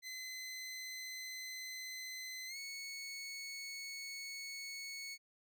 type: tone with pitch glide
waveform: 20% pulse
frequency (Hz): 2039 to 2211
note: C7 to C#7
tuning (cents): -45 to -5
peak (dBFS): -39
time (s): 0.02-5.18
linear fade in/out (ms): 50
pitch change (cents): +140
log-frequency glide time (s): 2.47-2.57
effects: none